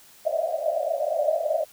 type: band-pass noise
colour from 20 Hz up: white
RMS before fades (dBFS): -25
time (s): 0.25-1.65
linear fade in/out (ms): 20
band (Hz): 580 to 670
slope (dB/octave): 96
effects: white hiss -52 dBFS RMS until 1.72 s